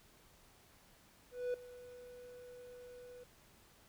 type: tone with ADSR envelope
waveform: triangle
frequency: 493.4 Hz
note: B4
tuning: 2 cents flat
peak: -31 dBFS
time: 1.31-3.24 s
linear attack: 230 ms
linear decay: 3 ms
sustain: -18 dB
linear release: 8 ms
effects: pink hiss -65 dBFS RMS until 3.88 s